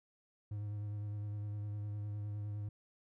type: tone with vibrato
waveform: triangle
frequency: 103.83 Hz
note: G#2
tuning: in tune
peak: -36 dBFS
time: 0.51-2.69 s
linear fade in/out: 5 ms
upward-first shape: triangle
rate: 9.8 Hz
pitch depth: 28 cents each way
effects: none